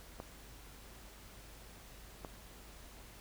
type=clicks; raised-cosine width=1 ms; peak=-29 dBFS; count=2; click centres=0.201 / 2.248 s; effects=added 50 Hz sine -56 dBFS peak until 3.2 s + pink hiss -56 dBFS RMS until 3.2 s